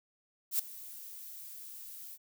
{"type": "noise with ADSR envelope", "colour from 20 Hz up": "violet", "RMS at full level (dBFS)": -28, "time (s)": [0.51, 2.18], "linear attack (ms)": 82, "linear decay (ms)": 5, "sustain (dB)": -19, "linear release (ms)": 42, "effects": []}